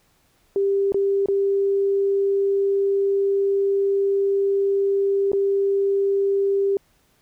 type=tone with dropouts; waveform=sine; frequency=395.4 Hz; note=G4; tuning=15 cents sharp; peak=-17 dBFS; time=0.56-6.77 s; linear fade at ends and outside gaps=1 ms; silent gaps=0.921-0.944 / 1.259-1.285 / 5.318-5.332 s; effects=pink hiss -62 dBFS RMS until 7.21 s